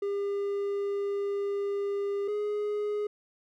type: tone pair in turn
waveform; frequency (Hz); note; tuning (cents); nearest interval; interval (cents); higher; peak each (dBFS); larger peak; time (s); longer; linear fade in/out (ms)
triangle; 401.9 / 416.7; G4 / G#4; +43 / +6; minor second; 63; second; -26 / -26; neither; 0.02-2.28 / 2.28-3.07; first; 5
effects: none